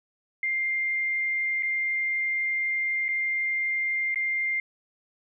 sine tone with dropouts, 2104 Hz, C7, 9 cents sharp, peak -24 dBFS, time 0.43-4.6 s, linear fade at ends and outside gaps 2 ms, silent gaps 1.625-1.631 / 3.083-3.088 / 4.145-4.158 s, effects none

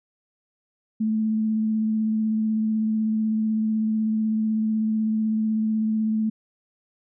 sine tone with vibrato, 218.3 Hz, A3, 13 cents flat, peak -20 dBFS, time 1-6.3 s, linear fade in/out 10 ms, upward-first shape triangle, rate 16 Hz, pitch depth 18 cents each way, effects none

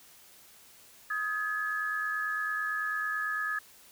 sine tone cluster, 1257 / 1616 / 1705 Hz, D#6 / G#6 / G#6, +17 / -48 / +45 cents, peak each -35 / -40 / -31 dBFS, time 1.1-3.59 s, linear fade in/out 5 ms, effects white hiss -56 dBFS RMS until 3.91 s

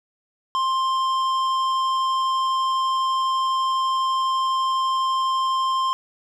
triangle tone with tanh clipping, 1052 Hz, C6, 9 cents sharp, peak -21 dBFS, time 0.55-5.93 s, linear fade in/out 0 ms, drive 15 dB, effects none

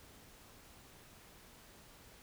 silence, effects pink hiss -59 dBFS RMS until 2.22 s

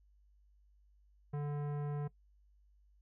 sine tone with tanh clipping, 145.9 Hz, D3, 11 cents flat, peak -37 dBFS, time 1.33-2.08 s, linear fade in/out 10 ms, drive 16 dB, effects noise-tail reverb RT60 0.1 s tail -19 dB re dry + added 50 Hz sine -64 dBFS peak until 3.01 s

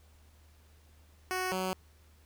10% pulse tone pair in turn, 370 / 186.66 Hz, F#4 / F#3, 0 / +15 cents, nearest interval octave, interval 1185 cents, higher first, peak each -23 dBFS, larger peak neither, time 1.31-1.52 / 1.52-1.73 s, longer neither, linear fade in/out 0 ms, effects added 76 Hz sine -58 dBFS peak until 2.25 s + pink hiss -66 dBFS RMS until 2.25 s

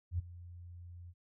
sine tone with ADSR envelope, 87.31 Hz, F2, in tune, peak -29 dBFS, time 0.11-1.14 s, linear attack 78 ms, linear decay 16 ms, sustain -18 dB, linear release 49 ms, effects none

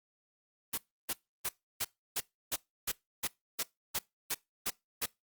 white noise bursts, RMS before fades -33 dBFS, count 13, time 0.73-5.061 s, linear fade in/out 10 ms, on 47 ms, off 310 ms, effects noise-tail reverb RT60 0.2 s tail -22 dB re dry + Opus 32 kbps

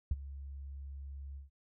sine tone with ADSR envelope, 69.2 Hz, C#2, 2 cents flat, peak -25 dBFS, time 0.11-1.5 s, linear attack 4 ms, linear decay 32 ms, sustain -17 dB, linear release 140 ms, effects none

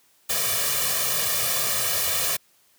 white noise with comb filter, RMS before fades -24 dBFS, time 0.29-2.37 s, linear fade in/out 10 ms, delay 1.7 ms, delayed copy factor +1, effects white hiss -61 dBFS RMS until 2.78 s + high-pass 80 Hz 12 dB/octave

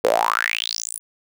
sawtooth tone with high-pass filter sweep, 56 Hz, A1, 31 cents sharp, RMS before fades -22 dBFS, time 0.04-0.99 s, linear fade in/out 0 ms, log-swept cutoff 460 to 11000 Hz, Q 8.7, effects none

